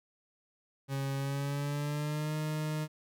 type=tone with pitch glide; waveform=40% pulse; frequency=137 to 153.78 Hz; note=C#3 to D#3; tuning=-20 to -20 cents; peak=-31 dBFS; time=0.88-2.88 s; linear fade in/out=50 ms; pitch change=+200 cents; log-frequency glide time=1.17-2.35 s; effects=none